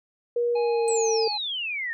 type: tone with pitch glide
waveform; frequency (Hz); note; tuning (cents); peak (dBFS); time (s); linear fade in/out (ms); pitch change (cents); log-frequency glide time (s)
sine; 477.4 to 448; A#4 to A4; +41 to +31; -21; 0.36-1.28; 5; -110; 0.57-1.07
type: harmonic tone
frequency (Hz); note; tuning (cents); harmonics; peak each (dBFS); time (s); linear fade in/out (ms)
834; G#5; +7; 1 / 3 / 5; -30 / -40 / -44; 0.55-1.38; 10
type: exponential sweep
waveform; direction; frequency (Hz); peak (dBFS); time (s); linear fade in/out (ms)
sine; down; 8210 to 1788; -27; 0.88-1.93; 0
effects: none